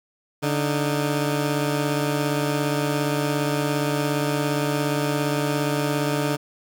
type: tone pair together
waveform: 15% pulse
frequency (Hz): 145.1 / 307.5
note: D3 / D#4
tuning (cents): -21 / -20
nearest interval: octave + minor second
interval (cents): 1301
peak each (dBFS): -16 / -21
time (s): 0.42-6.37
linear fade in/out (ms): 20
effects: none